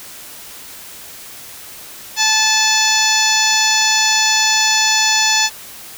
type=harmonic tone with a mistuned harmonic; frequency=871 Hz; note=A5; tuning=18 cents flat; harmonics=1 / 2 / 3 / 4 / 5 / 6 / 7 / 8; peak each=-20 / -20 / -20 / -20 / -20 / -20 / -20 / -20 dBFS; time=2.16-5.5 s; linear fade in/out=50 ms; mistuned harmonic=7; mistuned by=-36 cents; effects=white hiss -35 dBFS RMS until 5.97 s